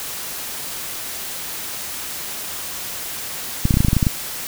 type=clicks; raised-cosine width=5 ms; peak=-3 dBFS; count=11; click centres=3.654 / 3.708 / 3.741 / 3.771 / 3.805 / 3.848 / 3.884 / 3.931 / 3.967 / 4.028 / 4.068 s; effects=white hiss -29 dBFS RMS until 4.47 s